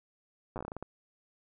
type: slowing click train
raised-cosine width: 1 ms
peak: -25 dBFS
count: 11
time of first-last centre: 0.56-0.826 s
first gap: 8 ms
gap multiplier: 1.25
effects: none